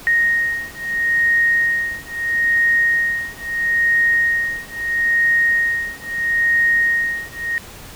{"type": "beating tone pair", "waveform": "sine", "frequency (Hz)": [1864.7, 1865.46], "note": ["A#6", "A#6"], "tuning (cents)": [0, 1], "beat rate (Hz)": 0.76, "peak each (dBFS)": -18, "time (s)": [0.07, 7.58], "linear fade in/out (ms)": 0, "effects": ["pink hiss -38 dBFS RMS until 7.95 s"]}